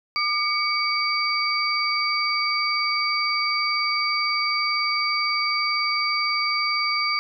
sine tone cluster, 1204 / 2256 / 4661 Hz, D6 / C#7 / D8, +43 / +30 / -14 cents, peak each -25 dBFS, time 0.16-7.19 s, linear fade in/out 0 ms, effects none

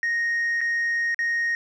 sine tone with dropouts, 1864.7 Hz, A#6, in tune, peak -19 dBFS, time 0.03-1.55 s, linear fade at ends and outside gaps 1 ms, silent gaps 0.607-0.613 / 1.145-1.19 s, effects tanh soft clip ceiling -20 dBFS + 10-bit

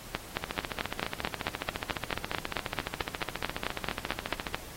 two click trains, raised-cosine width 0.3 ms, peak -15 / -12 dBFS, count 59 / 21, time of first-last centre 0.44-4.468 / 0.15-4.546 s, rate 14.4 / 4.55 Hz, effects pink hiss -46 dBFS RMS until 4.76 s + AAC 48 kbps

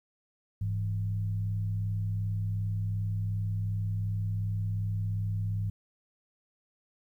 sine tone with frequency modulation, 102.8 Hz, G#2, 17 cents flat, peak -28 dBFS, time 0.61-5.7 s, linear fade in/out 5 ms, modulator 62.7 Hz, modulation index 0.49, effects 11-bit

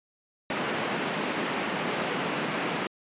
pink band-pass noise, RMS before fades -30 dBFS, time 0.5-2.87 s, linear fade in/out 2 ms, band 180 to 3100 Hz, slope 24 dB/octave, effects resampled to 8000 Hz

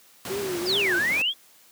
pink noise, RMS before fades -33 dBFS, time 0.25-1.22 s, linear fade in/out 2 ms
sine tone with vibrato, 373.4 Hz, F#4, 16 cents sharp, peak -27 dBFS, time 0.29-1 s, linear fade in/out 20 ms, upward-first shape triangle, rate 2.5 Hz, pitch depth 170 cents each way
sine exponential two-way sweep, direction down then up, 5410 to 1478 to 3439 Hz, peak -21 dBFS, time 0.65-1.34 s, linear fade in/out 50 ms, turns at 0.95 s
effects white hiss -55 dBFS RMS until 1.71 s + high-pass 150 Hz 12 dB/octave

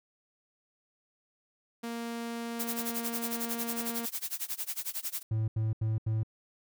sawtooth tone, 233.1 Hz, A#3, in tune, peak -31 dBFS, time 1.83-4.06 s, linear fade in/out 10 ms
blue noise with tremolo, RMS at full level -33 dBFS, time 2.59-5.23 s, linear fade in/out 10 ms, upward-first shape sine, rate 11 Hz, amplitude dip 95%
triangle tone bursts, 110 Hz, A2, in tune, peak -25 dBFS, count 4, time 5.31-6.233 s, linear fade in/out 5 ms, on 170 ms, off 81 ms
effects none

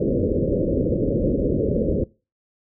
white low-pass noise, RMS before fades -21 dBFS, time 0-2.04 s, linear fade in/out 5 ms, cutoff 560 Hz, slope 96 dB/octave, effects noise-tail reverb RT60 0.3 s tail -22 dB re dry

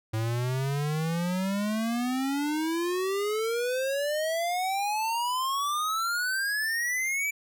square exponential sweep, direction up, 108.9 to 2331 Hz, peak -27 dBFS, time 0.13-7.31 s, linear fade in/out 10 ms, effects none

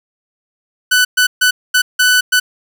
sawtooth tone bursts at uneven times, 1495 Hz, F#6, 17 cents sharp, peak -5 dBFS, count 6, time 0.91-1.05 / 1.17-1.27 / 1.41-1.51 / 1.74-1.82 / 1.99-2.21 / 2.32-2.4 s, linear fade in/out 10 ms, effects none

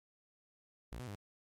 sawtooth tone with pitch steps, 57.8 / 125.1 / 101.2 Hz, A#1 / B2 / G#2, -14 / +23 / -44 cents, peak -39 dBFS, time 0.92-1.151 s, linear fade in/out 0 ms, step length 77 ms, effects MP3 64 kbps

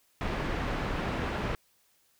pink low-pass noise, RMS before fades -32 dBFS, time 0.21-1.55 s, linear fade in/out 0 ms, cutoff 2200 Hz, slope 12 dB/octave, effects white hiss -68 dBFS RMS until 2.19 s

